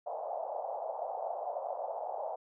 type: band-pass noise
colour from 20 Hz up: white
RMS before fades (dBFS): -38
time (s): 0.06-2.36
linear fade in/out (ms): 10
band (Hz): 560 to 810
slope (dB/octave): 48
effects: none